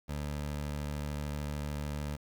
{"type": "tone", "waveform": "20% pulse", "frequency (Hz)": 73.42, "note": "D2", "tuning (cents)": 0, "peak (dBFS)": -30, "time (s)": [0.08, 2.17], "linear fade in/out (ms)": 20, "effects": ["10-bit"]}